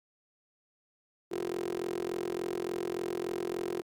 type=tone with high-pass filter; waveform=15% pulse; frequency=43.47 Hz; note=F1; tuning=7 cents flat; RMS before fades=-35 dBFS; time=1.31-3.82 s; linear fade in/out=10 ms; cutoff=350 Hz; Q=7.7; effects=Opus 48 kbps